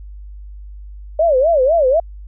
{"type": "tone with vibrato", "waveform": "sine", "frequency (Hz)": 587.3, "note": "D5", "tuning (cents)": 0, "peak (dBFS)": -10, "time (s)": [1.19, 2], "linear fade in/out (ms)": 5, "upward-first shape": "sine", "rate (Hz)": 4, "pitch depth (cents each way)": 260, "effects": ["added 50 Hz sine -31 dBFS peak until 2.27 s"]}